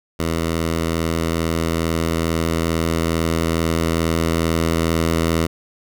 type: tone with level ramp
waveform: 10% pulse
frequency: 82.3 Hz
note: E2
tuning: 2 cents flat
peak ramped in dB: -11 to -8 dBFS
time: 0.19-5.47 s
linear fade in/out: 10 ms
effects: none